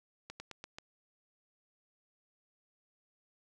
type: slowing click train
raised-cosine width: 0.2 ms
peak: -27 dBFS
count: 5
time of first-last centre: 0.3-0.785 s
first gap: 100 ms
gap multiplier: 1.13
effects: none